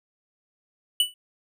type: tone with exponential decay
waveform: square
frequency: 2966 Hz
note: F#7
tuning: 4 cents sharp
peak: -15 dBFS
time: 1-1.14 s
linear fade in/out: 2 ms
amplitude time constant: 30 ms
effects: none